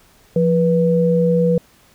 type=tone pair together; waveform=sine; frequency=172.7 / 488.5 Hz; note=F3 / B4; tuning=-19 / -19 cents; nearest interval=octave + tritone; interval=1800 cents; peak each=-15 dBFS; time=0.36-1.58 s; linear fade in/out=2 ms; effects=pink hiss -52 dBFS RMS until 1.94 s